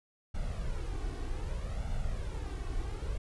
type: noise with flanger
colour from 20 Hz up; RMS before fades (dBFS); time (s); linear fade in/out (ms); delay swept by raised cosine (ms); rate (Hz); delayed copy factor
brown; -35; 0.34-3.18; 10; 1.4 to 2.7; 0.64; +0.65
effects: resampled to 24000 Hz